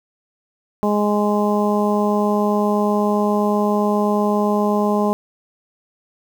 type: harmonic tone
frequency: 207.7 Hz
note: G#3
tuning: in tune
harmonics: 1 / 2 / 3 / 4 / 5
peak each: -18 / -21 / -23 / -24 / -25 dBFS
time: 0.83-5.13 s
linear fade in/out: 0 ms
effects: 7-bit